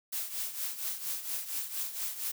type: noise with tremolo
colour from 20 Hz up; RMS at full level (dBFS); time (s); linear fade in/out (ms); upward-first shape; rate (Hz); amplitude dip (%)
blue; -33; 0.12-2.32; 10; triangle; 4.3; 75
effects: none